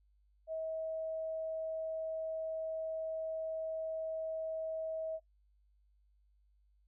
sine tone, 641 Hz, E5, 49 cents flat, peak -36 dBFS, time 0.47-5.2 s, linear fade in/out 50 ms, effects noise-tail reverb RT60 0.1 s tail -18 dB re dry + added 50 Hz sine -67 dBFS peak until 6.87 s

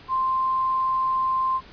sine tone, 1046.5 Hz, C6, in tune, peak -20 dBFS, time 0.08-1.61 s, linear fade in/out 50 ms, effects pink hiss -47 dBFS RMS until 1.72 s + resampled to 11025 Hz

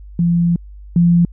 sine tone pair in turn, 171.5 / 172.17 Hz, F3 / F3, -31 / -24 cents, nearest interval unison, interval 7 cents, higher second, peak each -11 / -8 dBFS, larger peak second, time 0.19-0.56 / 0.96-1.25 s, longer first, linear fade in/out 2 ms, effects added 50 Hz sine -33 dBFS peak until 1.32 s

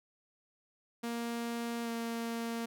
sawtooth tone with pitch glide, 234.3 to 231.2 Hz, A#3 to A#3, +9 to -14 cents, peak -31 dBFS, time 1.03-2.66 s, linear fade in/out 10 ms, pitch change -23 cents, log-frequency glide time 1.83-1.89 s, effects none

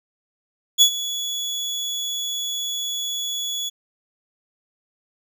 30% pulse tone with ADSR envelope, 3394 Hz, G#7, 37 cents sharp, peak -6 dBFS, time 0.78-3.7 s, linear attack 35 ms, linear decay 81 ms, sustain -16 dB, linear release 20 ms, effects none

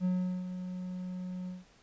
triangle tone with ADSR envelope, 182.4 Hz, F#3, 24 cents flat, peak -24 dBFS, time 0-1.65 s, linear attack 48 ms, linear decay 390 ms, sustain -10 dB, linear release 170 ms, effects pink hiss -62 dBFS RMS until 1.82 s + resampled to 16000 Hz

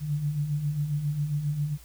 sine beating tone pair, 141.3 / 148.7 Hz, C#3 / D3, +34 / +22 cents, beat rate 7.4 Hz, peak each -34 / -26 dBFS, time 0-1.78 s, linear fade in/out 50 ms, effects added 60 Hz sine -49 dBFS peak until 1.84 s + white hiss -54 dBFS RMS until 1.84 s

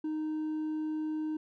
sine tone with hard clipping, 310 Hz, D#4, 6 cents flat, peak -32 dBFS, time 0.04-1.37 s, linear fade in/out 5 ms, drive 2 dB, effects none

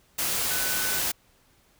sine tone in noise, 1500 Hz, F#6, 23 cents sharp, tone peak -33 dBFS, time 0.5-1 s, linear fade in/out 10 ms, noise white, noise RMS -27 dBFS, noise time 0.18-1.12 s, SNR -9 dB, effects pink hiss -62 dBFS RMS until 1.79 s

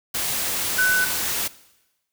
sine tone in noise, 1500 Hz, F#6, 23 cents sharp, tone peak -16 dBFS, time 0.78-1.05 s, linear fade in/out 10 ms, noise white, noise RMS -25 dBFS, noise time 0.14-1.48 s, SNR +6 dB, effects noise-tail reverb RT60 1.0 s tail -19 dB re dry

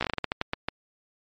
slowing click train, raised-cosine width 0.3 ms, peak -10 dBFS, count 12, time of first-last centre 0.01-0.685 s, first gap 15 ms, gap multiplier 1.26, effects low-pass 5000 Hz 12 dB/octave + MP3 64 kbps

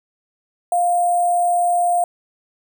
sine tone with sample-and-hold, 702 Hz, F5, 9 cents sharp, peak -14 dBFS, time 0.72-2.04 s, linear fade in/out 2 ms, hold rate 8820 Hz, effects none

